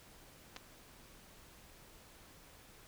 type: clicks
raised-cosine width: 0.2 ms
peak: -29 dBFS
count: 2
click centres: 0.563 / 0.567 s
effects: pink hiss -59 dBFS RMS until 2.87 s